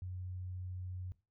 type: tone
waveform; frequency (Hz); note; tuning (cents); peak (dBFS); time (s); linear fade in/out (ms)
sine; 91.4; F#2; -21; -40; 0.02-1.12; 0
effects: noise-tail reverb RT60 0.3 s tail -18 dB re dry